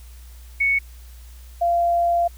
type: tone pair in turn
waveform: sine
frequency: 2218 / 689.2 Hz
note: C#7 / F5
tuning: 0 / -23 cents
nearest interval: octave + minor sixth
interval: 2023 cents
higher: first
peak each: -16 dBFS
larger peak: neither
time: 0.6-0.79 / 1.61-2.28 s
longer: second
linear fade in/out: 10 ms
effects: added 60 Hz sine -39 dBFS peak until 2.37 s + white hiss -52 dBFS RMS until 2.37 s